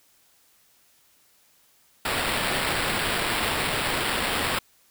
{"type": "noise with sample-and-hold", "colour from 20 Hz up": "blue", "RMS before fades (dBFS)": -26, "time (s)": [2.05, 4.59], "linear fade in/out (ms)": 5, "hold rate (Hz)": 6300, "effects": ["white hiss -61 dBFS RMS until 4.9 s"]}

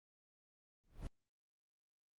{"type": "noise with exponential growth", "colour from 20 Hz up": "brown", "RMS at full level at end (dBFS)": -39, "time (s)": [0.84, 1.07], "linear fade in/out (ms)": 1, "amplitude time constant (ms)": 48, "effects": ["Opus 24 kbps"]}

